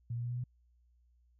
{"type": "tone with pitch steps", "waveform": "sine", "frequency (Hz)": [117.8, 119.31, 120.83, 122.38, 123.94], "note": ["A#2", "A#2", "B2", "B2", "B2"], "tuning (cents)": [19, 41, -37, -15, 7], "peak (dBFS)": -34, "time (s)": [0.1, 0.44], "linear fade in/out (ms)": 5, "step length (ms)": 68, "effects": ["added 60 Hz sine -65 dBFS peak until 1.39 s"]}